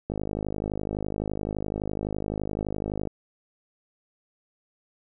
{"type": "click train", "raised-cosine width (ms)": 2, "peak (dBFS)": -16, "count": 155, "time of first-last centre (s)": [0.1, 3.073], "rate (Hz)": 51.8, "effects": []}